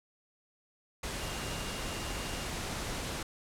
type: tone in noise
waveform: sine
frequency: 2809 Hz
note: F7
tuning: 9 cents sharp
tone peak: -48 dBFS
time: 1.19-2.48 s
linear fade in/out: 5 ms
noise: pink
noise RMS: -37 dBFS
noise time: 1.03-3.23 s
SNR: -14 dB
effects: low-pass 10000 Hz 12 dB/octave